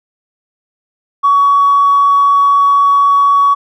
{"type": "tone with tanh clipping", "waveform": "triangle", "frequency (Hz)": 1126, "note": "C#6", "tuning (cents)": 27, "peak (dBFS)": -6, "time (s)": [1.23, 3.55], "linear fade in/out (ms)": 20, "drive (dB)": 4, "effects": []}